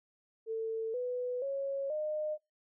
sine tone with pitch steps, 447.1 / 496.1 / 550.4 / 610.8 Hz, A4 / B4 / C#5 / D#5, +28 / +8 / -12 / -32 cents, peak -32 dBFS, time 0.46-2.38 s, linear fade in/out 50 ms, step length 480 ms, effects noise-tail reverb RT60 0.2 s tail -22 dB re dry

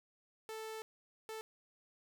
sawtooth tone bursts at uneven times, 440 Hz, A4, in tune, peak -39 dBFS, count 2, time 0.49-0.82 / 1.29-1.41 s, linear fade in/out 0 ms, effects none

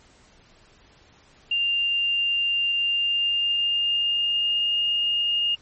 sine tone with pitch glide, 2794 to 2836 Hz, F7 to F7, 0 to +26 cents, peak -20 dBFS, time 1.51-5.55 s, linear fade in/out 5 ms, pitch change +26 cents, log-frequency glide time 2.78-4.82 s, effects pink hiss -55 dBFS RMS until 5.61 s + MP3 32 kbps

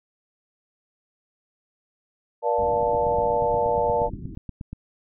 sine chord, Bb major seventh, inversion none, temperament equal with one note detuned, 478.4 / 587.3 / 698.5 / 880 Hz, Bb4 / D5 / F5 / A5, +45 / 0 / 0 / 0 cents, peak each -24 / -25 / -28 / -24 dBFS, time 2.42-4.1 s, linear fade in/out 50 ms
pink low-pass noise, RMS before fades -37 dBFS, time 2.58-4.35 s, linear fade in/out 0 ms, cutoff 370 Hz, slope 96 dB/octave
click train, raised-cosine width 5 ms, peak -21 dBFS, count 17, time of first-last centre 2.83-4.73 s, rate 8.42 Hz
effects none

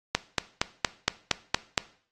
click train, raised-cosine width 0.2 ms, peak -4 dBFS, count 8, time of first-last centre 0.15-1.778 s, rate 4.3 Hz, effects noise-tail reverb RT60 0.5 s tail -18 dB re dry + AAC 32 kbps

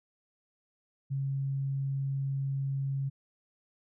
sine tone, 136.8 Hz, C#3, 23 cents flat, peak -29 dBFS, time 1.1-3.1 s, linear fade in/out 20 ms, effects none

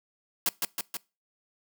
white noise with echo, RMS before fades -25 dBFS, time 0.46-0.49 s, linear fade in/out 2 ms, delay 160 ms, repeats 3, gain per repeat -3 dB, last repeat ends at 0.97 s, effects noise-tail reverb RT60 0.3 s tail -24 dB re dry + high-pass 150 Hz 12 dB/octave

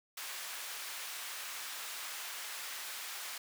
pink high-pass noise, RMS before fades -43 dBFS, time 0.17-3.38 s, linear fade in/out 5 ms, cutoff 1300 Hz, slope 12 dB/octave, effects none

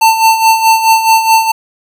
square tone with tremolo, 894 Hz, A5, 27 cents sharp, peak -4 dBFS, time 0.01-1.52 s, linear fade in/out 10 ms, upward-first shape sine, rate 4.7 Hz, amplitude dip 65%, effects none

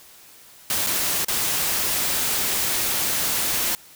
white noise with dropouts, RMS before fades -23 dBFS, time 0.7-3.75 s, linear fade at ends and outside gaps 1 ms, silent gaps 0.865-0.869 / 1.247-1.283 s, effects white hiss -48 dBFS RMS until 3.95 s

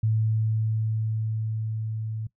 sine tone with level ramp, 110 Hz, A2, in tune, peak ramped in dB -20 to -29 dBFS, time 0.03-2.27 s, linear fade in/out 5 ms, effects noise-tail reverb RT60 0.1 s tail -19 dB re dry

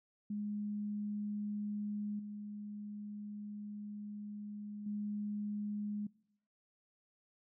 sine tone with level steps, 207.7 Hz, G#3, in tune, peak -36 / -42 / -36 dBFS, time 0.3-6.07 s, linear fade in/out 5 ms, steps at 2.19 / 4.86 s, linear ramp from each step 5 ms, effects noise-tail reverb RT60 0.8 s tail -23 dB re dry

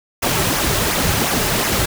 pink noise with flanger, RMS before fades -18 dBFS, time 0.22-1.86 s, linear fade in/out 10 ms, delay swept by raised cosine 0.24 to 4.24 ms, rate 2.8 Hz, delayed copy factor -0.55, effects none

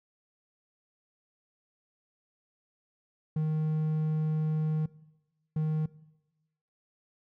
triangle tone pair in turn, 155.56 / 155.56 Hz, D#3 / D#3, 0 / 0 cents, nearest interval unison, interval 0 cents, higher neither, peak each -24 dBFS, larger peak neither, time 3.36-4.86 / 5.56-5.86 s, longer first, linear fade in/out 5 ms, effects noise-tail reverb RT60 1.0 s tail -20 dB re dry

